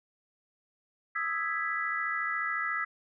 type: chord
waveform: sine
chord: E major seventh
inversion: third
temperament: equal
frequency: 1244.5 / 1318.5 / 1661.2 / 1975.5 Hz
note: D#6 / E6 / G#6 / B6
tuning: 0 / 0 / 0 / 0 cents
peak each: -38 / -34 / -35 / -33 dBFS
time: 1.15-2.85 s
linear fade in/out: 10 ms
effects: none